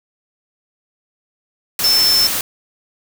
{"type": "tone in noise", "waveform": "sine", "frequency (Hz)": 5310, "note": "E8", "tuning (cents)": 12, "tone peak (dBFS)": -11, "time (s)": [1.84, 2.27], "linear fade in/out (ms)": 2, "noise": "white", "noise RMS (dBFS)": -20, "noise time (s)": [1.79, 2.41], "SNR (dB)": 6, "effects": []}